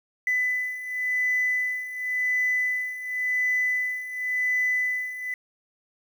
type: beating tone pair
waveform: sine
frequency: 2000 / 2000.92 Hz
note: B6 / B6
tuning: +21 / +22 cents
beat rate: 0.92 Hz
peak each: -28 / -24 dBFS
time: 0.27-5.34 s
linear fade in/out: 2 ms
effects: tanh soft clip ceiling -16 dBFS + 8-bit